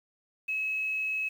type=tone with quantisation; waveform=sine; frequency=2573 Hz; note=E7; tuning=43 cents flat; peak=-28 dBFS; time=0.48-1.29 s; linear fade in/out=10 ms; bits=9; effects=none